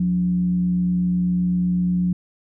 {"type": "tone with frequency modulation", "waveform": "sine", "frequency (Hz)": 179.2, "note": "F3", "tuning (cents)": 45, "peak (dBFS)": -17, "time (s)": [0, 2.13], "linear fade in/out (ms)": 5, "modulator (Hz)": 109, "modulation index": 0.22, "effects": []}